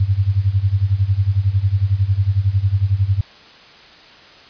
sine tone with tremolo, 98 Hz, G2, in tune, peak -10 dBFS, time 0-3.21 s, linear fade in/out 5 ms, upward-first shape sine, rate 11 Hz, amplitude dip 85%, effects white hiss -43 dBFS RMS until 4.49 s + resampled to 11025 Hz

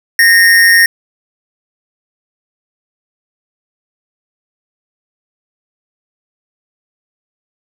square tone with amplitude modulation, 1846 Hz, A#6, 17 cents flat, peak -3 dBFS, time 0.19-0.86 s, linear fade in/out 2 ms, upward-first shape sine, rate 187 Hz, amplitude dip 50%, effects none

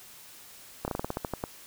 slowing click train, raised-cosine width 1 ms, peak -16 dBFS, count 11, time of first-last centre 0.85-1.439 s, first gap 29 ms, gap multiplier 1.15, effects white hiss -50 dBFS RMS until 1.66 s

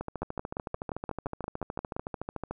two click trains, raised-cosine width 1 ms, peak -20 / -19 dBFS, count 35 / 11, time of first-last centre 0.01-2.51 / 0.22-1.965 s, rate 13.6 / 5.73 Hz, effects none

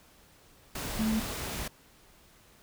sine tone in noise, 219.6 Hz, A3, 3 cents flat, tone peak -26 dBFS, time 0.99-1.2 s, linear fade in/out 5 ms, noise pink, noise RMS -36 dBFS, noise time 0.75-1.68 s, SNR +7 dB, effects pink hiss -59 dBFS RMS until 2.62 s

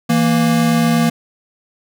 square tone pair together, 164.83 / 233.1 Hz, E3 / A#3, 0 / 0 cents, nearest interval tritone, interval 600 cents, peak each -17 / -14 dBFS, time 0.09-1.1 s, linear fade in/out 10 ms, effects none

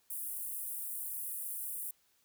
pink high-pass noise, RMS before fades -40 dBFS, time 0.1-1.91 s, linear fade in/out 5 ms, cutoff 9300 Hz, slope 48 dB/octave, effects white hiss -72 dBFS RMS until 2.24 s

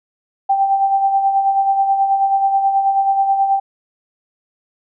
sine tone with tremolo, 784 Hz, G5, in tune, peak -10 dBFS, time 0.49-3.6 s, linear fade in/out 10 ms, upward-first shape sine, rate 9.3 Hz, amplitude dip 50%, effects none

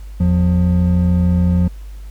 triangle tone pair together, 83.8 / 177.78 Hz, E2 / F3, +29 / +31 cents, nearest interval octave + minor second, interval 1302 cents, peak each -12 dBFS, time 0.2-1.68 s, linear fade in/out 5 ms, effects added 50 Hz sine -29 dBFS peak until 2.1 s + pink hiss -50 dBFS RMS until 2.1 s

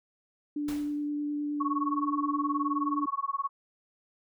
sine tone with vibrato, 293.7 Hz, D4, in tune, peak -29 dBFS, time 0.56-3.06 s, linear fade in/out 5 ms, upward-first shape sine, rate 9.6 Hz, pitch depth 8 cents each way
pink noise with exponential decay, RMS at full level -39 dBFS, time 0.68-1.09 s, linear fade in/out 5 ms, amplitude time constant 88 ms
sine tone with tremolo, 1108.7 Hz, C#6, in tune, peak -25 dBFS, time 1.6-3.49 s, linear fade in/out 10 ms, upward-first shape sine, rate 19 Hz, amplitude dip 100%
effects none

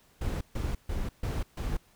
brown noise bursts, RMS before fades -31 dBFS, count 5, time 0.21-1.77 s, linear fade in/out 5 ms, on 200 ms, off 140 ms, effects pink hiss -63 dBFS RMS until 1.95 s

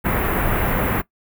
pink band-stop noise, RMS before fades -20 dBFS, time 0.04-1.02 s, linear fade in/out 20 ms, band 2200 to 14000 Hz, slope 24 dB/octave, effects noise-tail reverb RT60 0.1 s tail -18 dB re dry

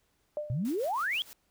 sine tone with exponential decay, 598 Hz, D5, 31 cents sharp, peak -28 dBFS, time 0.37-0.7 s, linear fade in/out 1 ms, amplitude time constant 70 ms
sine exponential sweep, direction up, 110.6 to 3400 Hz, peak -28 dBFS, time 0.5-1.22 s, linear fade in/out 0 ms
white noise with tremolo, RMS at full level -47 dBFS, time 0.65-1.33 s, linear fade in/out 0 ms, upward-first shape triangle, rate 6.3 Hz, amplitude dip 75%
effects pink hiss -73 dBFS RMS until 1.5 s

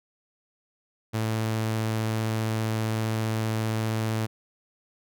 sawtooth tone, 110.6 Hz, A2, 9 cents sharp, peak -21 dBFS, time 1.13-4.27 s, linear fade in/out 20 ms, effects none

